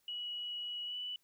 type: tone with pitch glide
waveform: sine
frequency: 2924 to 2968 Hz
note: F#7 to F#7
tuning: -21 to +5 cents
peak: -38 dBFS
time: 0.08-1.16 s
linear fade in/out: 2 ms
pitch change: +26 cents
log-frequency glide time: 0.85-0.96 s
effects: white hiss -75 dBFS RMS until 1.23 s